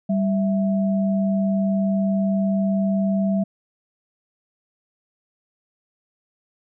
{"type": "tone pair together", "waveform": "sine", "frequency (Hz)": [196, 659.3], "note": ["G3", "E5"], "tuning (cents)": [0, 0], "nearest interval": "octave + major sixth", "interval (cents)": 2100, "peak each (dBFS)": [-18, -27], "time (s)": [0.09, 3.44], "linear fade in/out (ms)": 10, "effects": []}